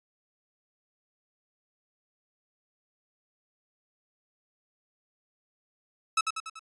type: tone with echo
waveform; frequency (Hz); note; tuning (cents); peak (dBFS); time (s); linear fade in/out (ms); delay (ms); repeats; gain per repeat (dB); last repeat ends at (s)
sawtooth; 1300; E6; -24; -18; 6.17-6.21; 5; 96; 4; -5; 6.594
effects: resampled to 24000 Hz